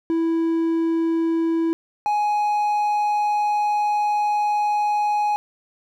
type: tone pair in turn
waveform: triangle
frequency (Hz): 329.3 / 834.8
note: E4 / G#5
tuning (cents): -2 / +9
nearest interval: octave + major third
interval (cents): 1611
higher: second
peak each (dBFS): -16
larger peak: neither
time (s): 0.1-1.73 / 2.06-5.36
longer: second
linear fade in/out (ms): 0
effects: none